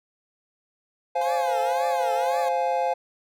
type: chord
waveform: triangle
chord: F minor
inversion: second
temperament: just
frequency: 523.8 / 698.5 / 838.1 Hz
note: C5 / F5 / Ab5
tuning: +2 / 0 / +16 cents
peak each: -24 dBFS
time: 1.15-2.94 s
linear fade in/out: 10 ms
type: tone with vibrato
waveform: 20% pulse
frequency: 506 Hz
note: B4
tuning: 42 cents sharp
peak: -28 dBFS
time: 1.21-2.49 s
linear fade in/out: 5 ms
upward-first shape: triangle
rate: 1.9 Hz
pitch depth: 280 cents each way
effects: none